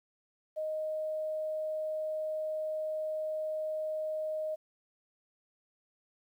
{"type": "tone", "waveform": "sine", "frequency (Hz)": 622.3, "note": "D#5", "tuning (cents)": 0, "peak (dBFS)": -32, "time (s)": [0.56, 4.56], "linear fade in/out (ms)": 20, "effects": ["11-bit"]}